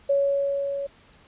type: tone with level ramp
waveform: sine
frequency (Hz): 559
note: C#5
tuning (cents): +14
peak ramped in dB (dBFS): -17 to -27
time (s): 0.09-0.87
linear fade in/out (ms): 10
effects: pink hiss -55 dBFS RMS until 1.27 s + resampled to 8000 Hz